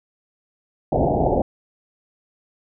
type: low-pass noise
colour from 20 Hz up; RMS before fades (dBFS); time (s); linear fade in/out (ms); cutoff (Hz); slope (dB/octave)
white; -19; 0.92-1.42; 2; 820; 96
effects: none